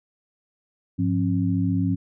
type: tone cluster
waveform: sine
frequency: 102.6 / 177.3 / 270.5 Hz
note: G#2 / F3 / C#4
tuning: -21 / +26 / -42 cents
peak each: -24 dBFS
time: 0.98-1.96 s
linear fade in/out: 20 ms
effects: none